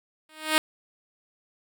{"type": "tone with exponential growth", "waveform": "5% pulse", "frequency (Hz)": 311.6, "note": "D#4", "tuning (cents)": 3, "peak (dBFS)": -5, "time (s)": [0.29, 0.58], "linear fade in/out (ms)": 1, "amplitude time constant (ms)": 63, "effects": []}